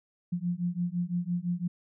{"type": "beating tone pair", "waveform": "sine", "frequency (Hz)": [172.7, 178.6], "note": ["F3", "F3"], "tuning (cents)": [-19, 39], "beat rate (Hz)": 5.9, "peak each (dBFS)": -31, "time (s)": [0.32, 1.68], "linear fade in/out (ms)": 10, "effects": []}